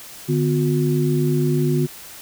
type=tone cluster; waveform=sine; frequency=148.3 / 247.9 / 359.4 Hz; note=D3 / B3 / F4; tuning=+17 / +7 / +50 cents; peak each=-18 / -23 / -22 dBFS; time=0.28-1.87 s; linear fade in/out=20 ms; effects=white hiss -39 dBFS RMS until 2.21 s